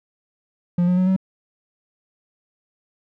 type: tone with pitch steps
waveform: triangle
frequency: 175.5 / 179.91 / 184.44 / 189.08 Hz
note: F3 / F#3 / F#3 / F#3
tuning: +9 / -48 / -5 / +38 cents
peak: -13 dBFS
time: 0.78-1.164 s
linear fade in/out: 5 ms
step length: 96 ms
effects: none